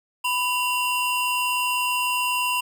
square tone pair together, 993.9 / 2766 Hz, B5 / F7, +11 / -17 cents, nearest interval octave + tritone, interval 1772 cents, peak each -25 dBFS, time 0.24-2.61 s, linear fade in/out 10 ms, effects none

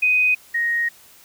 sine tone pair in turn, 2500 / 1872.9 Hz, D#7 / A#6, +8 / +8 cents, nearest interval perfect fourth, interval 500 cents, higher first, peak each -14 / -18 dBFS, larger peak first, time 0.02-0.35 / 0.54-0.89 s, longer second, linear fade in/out 10 ms, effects white hiss -49 dBFS RMS until 1.24 s

